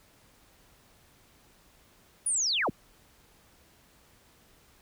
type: linear sweep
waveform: sine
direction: down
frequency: 9956 to 55 Hz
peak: -25 dBFS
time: 2.26-2.7 s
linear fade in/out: 5 ms
effects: pink hiss -61 dBFS RMS until 4.81 s